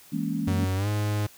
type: chord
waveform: sine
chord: A# half-diminished seventh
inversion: second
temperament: equal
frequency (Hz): 164.81 / 207.7 / 233.1 / 277.2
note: E3 / G#3 / A#3 / C#4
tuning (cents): 0 / 0 / 0 / 0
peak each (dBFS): -31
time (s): 0.12-0.65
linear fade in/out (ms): 10
type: tone with pitch glide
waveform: 45% pulse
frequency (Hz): 94.1 to 104.41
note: F#2 to G#2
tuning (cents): +30 to +10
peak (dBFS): -24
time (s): 0.47-1.27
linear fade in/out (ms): 10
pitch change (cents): +180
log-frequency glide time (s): 0.75-0.88
effects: white hiss -52 dBFS RMS until 1.37 s